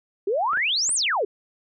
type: exponential two-way sweep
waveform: sine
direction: up then down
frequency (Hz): 370 to 9780 to 370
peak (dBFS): -20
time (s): 0.27-1.25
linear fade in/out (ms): 5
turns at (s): 0.94
type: clicks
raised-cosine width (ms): 0.5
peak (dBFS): -23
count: 3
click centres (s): 0.533 / 0.573 / 0.893
effects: none